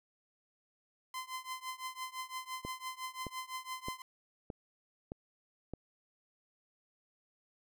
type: tone with tremolo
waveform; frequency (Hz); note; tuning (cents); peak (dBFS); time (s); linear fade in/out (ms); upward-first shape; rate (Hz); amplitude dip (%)
sawtooth; 1031; C6; -26; -33; 1.14-4.02; 2; triangle; 5.9; 95
type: click train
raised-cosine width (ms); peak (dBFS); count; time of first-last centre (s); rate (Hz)
2; -27; 6; 2.65-5.736; 1.62
effects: none